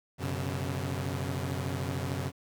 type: tone cluster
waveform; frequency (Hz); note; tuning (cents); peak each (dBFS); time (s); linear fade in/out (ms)
sawtooth; 92.1 / 127.2 / 140.6; F#2 / C3 / C#3; -7 / -48 / +25; -31 / -32 / -32; 0.18-2.32; 50
effects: 10-bit